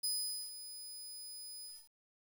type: tone with ADSR envelope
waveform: 20% pulse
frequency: 5000 Hz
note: D#8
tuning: 8 cents sharp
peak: -27 dBFS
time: 0.03-1.9 s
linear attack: 13 ms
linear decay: 460 ms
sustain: -13 dB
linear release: 260 ms
effects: 10-bit